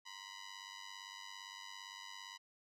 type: ring-modulated tone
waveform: 10% pulse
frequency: 987.8 Hz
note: B5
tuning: in tune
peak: -37 dBFS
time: 0.05-2.38 s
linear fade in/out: 20 ms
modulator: 48.8 Hz
effects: low-pass 8000 Hz 12 dB/octave